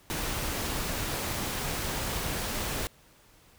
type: noise with amplitude modulation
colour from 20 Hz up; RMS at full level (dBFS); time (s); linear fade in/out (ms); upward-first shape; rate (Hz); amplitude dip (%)
pink; -31; 0.1-2.87; 0; sine; 226; 25
effects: pink hiss -59 dBFS RMS until 3.58 s